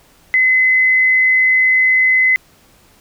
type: tone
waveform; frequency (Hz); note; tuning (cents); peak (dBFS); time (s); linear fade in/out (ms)
sine; 2036; C7; -48; -9; 0.34-2.36; 0
effects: pink hiss -50 dBFS RMS until 3 s